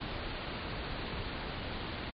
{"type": "low-pass noise", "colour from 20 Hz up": "pink", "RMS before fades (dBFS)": -39, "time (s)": [0, 2.11], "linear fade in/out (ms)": 20, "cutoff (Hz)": 4500, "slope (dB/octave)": 96, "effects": ["MP3 32 kbps"]}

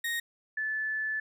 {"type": "tone pair in turn", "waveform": ["35% pulse", "sine"], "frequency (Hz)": [1864.7, 1740.3], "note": ["A#6", "A6"], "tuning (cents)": [0, -19], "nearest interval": "minor second", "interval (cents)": 119, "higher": "first", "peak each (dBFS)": [-28, -29], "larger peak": "first", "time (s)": [[0.04, 0.2], [0.57, 1.2]], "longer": "second", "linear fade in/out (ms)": 5, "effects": []}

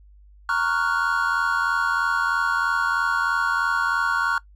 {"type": "chord", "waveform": "triangle", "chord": "Gb major seventh", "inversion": "first", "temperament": "equal", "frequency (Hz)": [932.3, 1108.7, 1396.9, 1480], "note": ["Bb5", "Db6", "F6", "Gb6"], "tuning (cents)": [0, 0, 0, 0], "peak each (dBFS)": [-27, -24, -22, -23], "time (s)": [0.49, 4.38], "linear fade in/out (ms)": 2, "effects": ["noise-tail reverb RT60 0.1 s tail -20 dB re dry", "added 50 Hz sine -47 dBFS peak until 4.55 s"]}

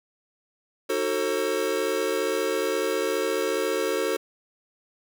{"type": "chord", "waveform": "square", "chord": "D# diminished seventh", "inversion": "none", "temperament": "just", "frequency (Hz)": [311.1, 373.4, 448, 537.6], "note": ["D#4", "F#4", "A4", "C5"], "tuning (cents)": [0, 16, 31, 47], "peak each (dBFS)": [-34, -30, -28, -30], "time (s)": [0.89, 4.17], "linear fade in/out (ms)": 10, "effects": []}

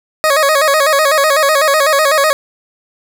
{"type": "tone with vibrato", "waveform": "20% pulse", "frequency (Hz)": 589, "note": "D5", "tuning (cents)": 5, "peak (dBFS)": -4, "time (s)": [0.24, 2.33], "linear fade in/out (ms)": 0, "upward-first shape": "square", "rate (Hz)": 8, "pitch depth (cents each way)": 100, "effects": []}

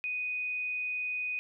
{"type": "tone", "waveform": "sine", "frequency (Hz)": 2489, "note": "D#7", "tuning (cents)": 0, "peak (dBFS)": -31, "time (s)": [0.04, 1.39], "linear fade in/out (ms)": 0, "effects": []}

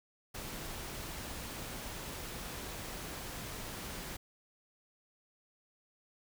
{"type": "noise", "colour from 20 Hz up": "pink", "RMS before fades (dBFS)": -43, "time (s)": [0.34, 4.17], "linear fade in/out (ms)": 10, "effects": []}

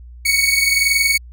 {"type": "tone pair together", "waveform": "sawtooth", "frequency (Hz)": [2217, 2238], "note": ["C#7", "C#7"], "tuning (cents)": [0, 16], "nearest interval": "unison", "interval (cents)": 16, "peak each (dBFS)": -13, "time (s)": [0.25, 1.18], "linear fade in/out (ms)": 10, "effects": ["added 60 Hz sine -35 dBFS peak until 1.32 s"]}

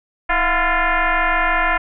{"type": "tone with frequency modulation", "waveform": "sine", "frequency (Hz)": 370, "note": "F#4", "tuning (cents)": 0, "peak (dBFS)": -14, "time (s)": [0.29, 1.78], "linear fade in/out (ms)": 10, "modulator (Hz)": 347, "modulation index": 5.5, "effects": []}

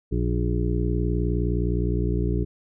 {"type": "harmonic tone", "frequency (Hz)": 59.6, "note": "A#1", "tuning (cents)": 39, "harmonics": [1, 2, 3, 5, 6, 7], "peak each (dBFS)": [-24, -27, -29, -31, -32, -32], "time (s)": [0.11, 2.45], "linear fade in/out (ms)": 20, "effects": []}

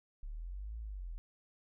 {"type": "linear two-way sweep", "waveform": "sine", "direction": "up then down", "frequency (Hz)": [33.98, 56.6, 37.75], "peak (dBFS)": -40, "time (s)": [0.23, 1.18], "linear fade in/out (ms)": 0, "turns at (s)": 0.78, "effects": []}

